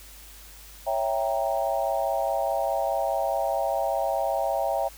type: chord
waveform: sine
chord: C# diminished seventh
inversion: none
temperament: equal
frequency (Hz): 554.4 / 659.3 / 784 / 932.3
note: C#5 / E5 / G5 / Bb5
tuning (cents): 0 / 0 / 0 / 0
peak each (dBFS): -29 / -27 / -28 / -33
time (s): 0.86-4.89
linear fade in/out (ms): 20
effects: added 50 Hz sine -48 dBFS peak until 4.97 s + white hiss -48 dBFS RMS until 4.97 s